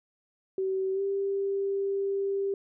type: tone with pitch glide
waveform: sine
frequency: 381.3 to 394.5 Hz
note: G4 to G4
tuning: -48 to +11 cents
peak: -26 dBFS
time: 0.58-2.54 s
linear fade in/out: 2 ms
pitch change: +59 cents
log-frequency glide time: 0.93-1.01 s
effects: none

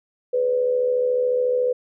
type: tone with amplitude modulation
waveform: sine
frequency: 498.4 Hz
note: B4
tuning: 16 cents sharp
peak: -15 dBFS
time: 0.33-1.73 s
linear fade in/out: 10 ms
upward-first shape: sine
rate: 74 Hz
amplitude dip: 55%
effects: none

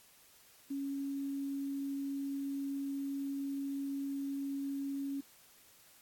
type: tone with quantisation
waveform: sine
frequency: 277.2 Hz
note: C#4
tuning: in tune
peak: -35 dBFS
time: 0.7-5.21 s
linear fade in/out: 10 ms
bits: 10
effects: white hiss -62 dBFS RMS until 6.01 s + AAC 64 kbps

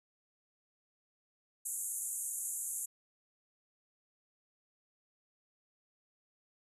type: band-pass noise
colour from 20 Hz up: white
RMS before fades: -39 dBFS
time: 1.65-2.86 s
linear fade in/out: 10 ms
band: 6700 to 12000 Hz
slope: 96 dB/octave
effects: none

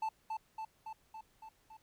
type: tone with echo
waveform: triangle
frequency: 880 Hz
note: A5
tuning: in tune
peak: -31 dBFS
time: 0.02-0.09 s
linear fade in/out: 5 ms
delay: 280 ms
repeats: 6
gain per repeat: -3 dB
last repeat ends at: 1.77 s
effects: pink hiss -71 dBFS RMS until 1.82 s

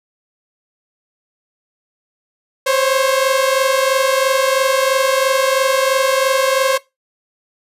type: tone pair together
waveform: sawtooth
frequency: 523.3 / 546.3 Hz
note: C5 / C#5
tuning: 0 / -25 cents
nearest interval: minor second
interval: 75 cents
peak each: -12 dBFS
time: 2.66-6.78 s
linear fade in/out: 10 ms
effects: noise-tail reverb RT60 0.2 s tail -19 dB re dry + resampled to 32000 Hz

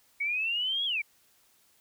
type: linear two-way sweep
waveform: sine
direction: up then down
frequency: 2219 to 3364 to 2219 Hz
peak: -27 dBFS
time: 0.2-1.02 s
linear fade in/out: 10 ms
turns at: 0.85 s
effects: white hiss -65 dBFS RMS until 1.8 s

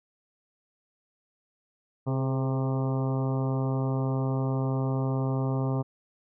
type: harmonic tone with a mistuned harmonic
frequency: 132.3 Hz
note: C3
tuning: 20 cents sharp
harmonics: 1 / 2 / 3 / 4 / 5 / 6 / 7 / 8 / 9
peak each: -26 / -32 / -36 / -38 / -40 / -42 / -43 / -44 / -45 dBFS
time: 2.06-5.83 s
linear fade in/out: 20 ms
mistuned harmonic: 3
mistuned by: +39 cents
effects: none

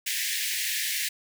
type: high-pass noise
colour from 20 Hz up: pink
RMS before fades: -29 dBFS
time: 0.06-1.09 s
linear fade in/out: 10 ms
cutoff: 1700 Hz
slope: 96 dB/octave
effects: none

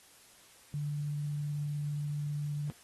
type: tone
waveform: sine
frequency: 146.83 Hz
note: D3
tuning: in tune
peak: -32 dBFS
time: 0.74-2.7 s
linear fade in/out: 0 ms
effects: white hiss -59 dBFS RMS until 2.83 s + AAC 32 kbps

